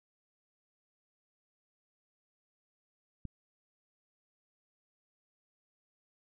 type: click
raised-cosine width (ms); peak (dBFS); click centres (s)
5; -28; 3.253
effects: none